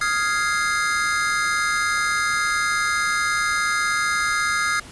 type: chord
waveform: square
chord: F minor seventh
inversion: third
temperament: equal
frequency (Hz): 1244.5 / 1396.9 / 1661.2 / 2093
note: Eb6 / F6 / Ab6 / C7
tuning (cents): 0 / 0 / 0 / 0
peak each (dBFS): -26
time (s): 0.01-4.8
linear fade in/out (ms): 5
effects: pink hiss -42 dBFS RMS until 4.91 s + resampled to 24000 Hz